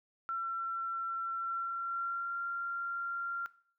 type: tone with pitch glide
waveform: sine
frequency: 1353 to 1383 Hz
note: E6 to F6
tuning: +45 to -17 cents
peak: -33 dBFS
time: 0.29-3.46 s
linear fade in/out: 0 ms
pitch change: +38 cents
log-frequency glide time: 1.36-2.4 s
effects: noise-tail reverb RT60 0.5 s tail -19 dB re dry